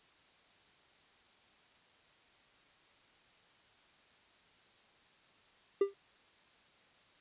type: tone with exponential decay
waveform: triangle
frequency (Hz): 397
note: G4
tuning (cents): +22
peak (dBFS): -20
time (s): 5.81-5.94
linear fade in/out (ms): 5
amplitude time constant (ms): 27
effects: white hiss -65 dBFS RMS until 7.2 s + resampled to 8000 Hz